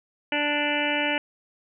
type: harmonic tone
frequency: 293.7 Hz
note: D4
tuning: in tune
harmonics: 1 / 2 / 3 / 5 / 6 / 7 / 8 / 9 / 10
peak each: -30 / -30 / -31 / -33 / -32 / -33 / -30 / -32 / -31 dBFS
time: 0.32-1.18 s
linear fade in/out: 2 ms
effects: none